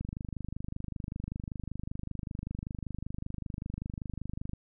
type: click train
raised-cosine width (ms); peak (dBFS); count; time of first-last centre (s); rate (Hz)
5; -24; 115; 0.01-4.534; 25.2
effects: none